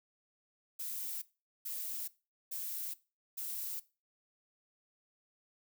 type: noise bursts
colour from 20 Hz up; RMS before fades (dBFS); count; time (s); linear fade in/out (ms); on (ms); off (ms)
violet; -40; 4; 0.79-3.8; 10; 430; 430
effects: noise-tail reverb RT60 0.3 s tail -19 dB re dry